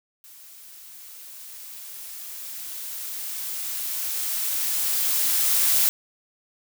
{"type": "noise with level ramp", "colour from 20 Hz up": "blue", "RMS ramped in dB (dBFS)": [-47, -19], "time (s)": [0.24, 5.89], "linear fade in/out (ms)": 0, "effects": []}